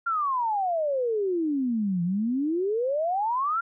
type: exponential two-way sweep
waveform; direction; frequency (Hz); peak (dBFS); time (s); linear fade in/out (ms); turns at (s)
sine; down then up; 1406 to 168.7 to 1406; -23; 0.06-3.61; 10; 2.03
effects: none